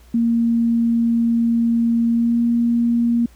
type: tone with pitch glide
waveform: sine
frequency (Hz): 232.2 to 235.3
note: A#3 to A#3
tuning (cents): -7 to +16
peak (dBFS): -14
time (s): 0.14-3.26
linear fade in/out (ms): 5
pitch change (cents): +23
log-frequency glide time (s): 2.1-2.41
effects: added 60 Hz sine -45 dBFS peak until 3.35 s + pink hiss -54 dBFS RMS until 3.35 s